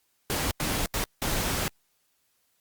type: noise bursts at uneven times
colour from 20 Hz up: pink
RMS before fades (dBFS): -28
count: 4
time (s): 0.3-0.51 / 0.6-0.86 / 0.94-1.04 / 1.22-1.68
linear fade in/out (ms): 0
effects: white hiss -71 dBFS RMS until 2.6 s + Opus 48 kbps